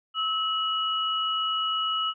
sine tone pair together, 1296 / 2925 Hz, E6 / F#7, -30 / -21 cents, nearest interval octave + major second, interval 1409 cents, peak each -27 dBFS, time 0.14-2.14 s, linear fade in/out 50 ms, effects none

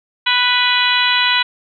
harmonic tone with a mistuned harmonic, 493.9 Hz, B4, in tune, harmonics 2 / 3 / 4 / 5 / 6 / 7 / 8, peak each -20 / -20 / -20 / -20 / -20 / -20 / -20 dBFS, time 0.26-1.43 s, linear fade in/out 10 ms, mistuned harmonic 7, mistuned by -48 cents, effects none

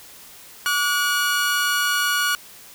sawtooth tone pair together, 1151 / 1450.2 Hz, D6 / F#6, -35 / -35 cents, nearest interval major third, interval 400 cents, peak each -22 / -16 dBFS, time 0.66-2.35 s, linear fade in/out 0 ms, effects white hiss -44 dBFS RMS until 2.74 s

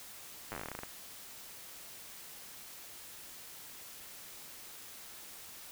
slowing click train, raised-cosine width 0.5 ms, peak -25 dBFS, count 15, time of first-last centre 0.52-0.834 s, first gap 9 ms, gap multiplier 1.13, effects white hiss -50 dBFS RMS until 5.71 s

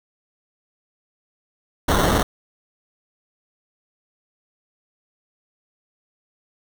pink noise with sample-and-hold, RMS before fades -18 dBFS, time 1.88-2.23 s, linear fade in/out 5 ms, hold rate 2450 Hz, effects none

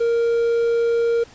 triangle tone with quantisation, 466.2 Hz, A#4, in tune, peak -14 dBFS, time 0-1.24 s, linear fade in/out 10 ms, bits 7, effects pink hiss -47 dBFS RMS until 1.34 s + resampled to 16000 Hz

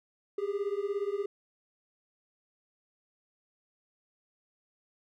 triangle beating tone pair, 394.9 / 411.9 Hz, G4 / G#4, +13 / -14 cents, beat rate 17 Hz, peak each -31 dBFS, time 0.38-1.26 s, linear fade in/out 5 ms, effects none

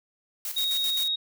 blue noise with tremolo, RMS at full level -32 dBFS, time 0.45-1.08 s, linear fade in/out 2 ms, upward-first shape square, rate 7.7 Hz, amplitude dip 60%
sine tone, 3764 Hz, A#7, 16 cents sharp, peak -24 dBFS, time 0.56-1.16 s, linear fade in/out 10 ms
effects none

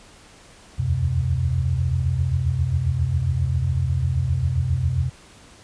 sine tone cluster, 74.2 / 81.3 / 88.9 / 128.6 Hz, D2 / E2 / F2 / C3, +18 / -23 / +31 / -30 cents, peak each -29 / -27 / -23 / -22 dBFS, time 0.78-5.1 s, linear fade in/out 20 ms, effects pink hiss -48 dBFS RMS until 5.63 s + resampled to 22050 Hz

